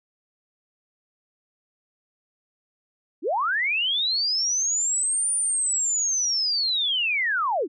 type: linear two-way sweep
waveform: sine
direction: up then down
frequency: 252.5 to 9397 to 252.5 Hz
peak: -21 dBFS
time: 3.22-7.68 s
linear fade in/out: 50 ms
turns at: 5.33 s
effects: none